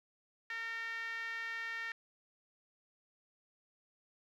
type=tone with band-pass filter; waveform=5% pulse; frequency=456.5 Hz; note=A#4; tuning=36 cents flat; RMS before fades=-41 dBFS; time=0.5-1.92 s; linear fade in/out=2 ms; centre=1800 Hz; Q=4.9; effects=none